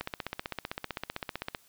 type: click train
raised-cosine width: 0.3 ms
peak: -17 dBFS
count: 25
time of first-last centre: 0.01-1.548 s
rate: 15.6 Hz
effects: white hiss -62 dBFS RMS until 1.68 s